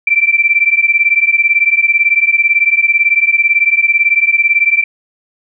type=beating tone pair; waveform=sine; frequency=2335 / 2353 Hz; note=D7 / D7; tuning=-11 / +3 cents; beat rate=18 Hz; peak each=-11 dBFS; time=0.07-4.84 s; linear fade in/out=5 ms; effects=none